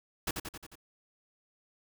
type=noise with echo; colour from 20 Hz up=pink; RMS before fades=-32 dBFS; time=0.27-0.31 s; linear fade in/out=5 ms; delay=89 ms; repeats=5; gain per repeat=-4 dB; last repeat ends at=0.755 s; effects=none